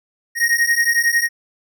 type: beating tone pair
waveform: square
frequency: 1864.7 / 1875.7 Hz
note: A#6 / A#6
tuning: 0 / +10 cents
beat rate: 11 Hz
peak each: -18 dBFS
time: 0.35-1.29 s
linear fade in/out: 50 ms
effects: none